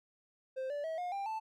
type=tone with pitch steps; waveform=triangle; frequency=523.3 / 580.6 / 644.3 / 714.8 / 793.2 / 880.1 Hz; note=C5 / D5 / E5 / F5 / G5 / A5; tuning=0 / -20 / -40 / +40 / +20 / 0 cents; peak=-33 dBFS; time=0.56-1.4 s; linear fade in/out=20 ms; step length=140 ms; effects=MP3 96 kbps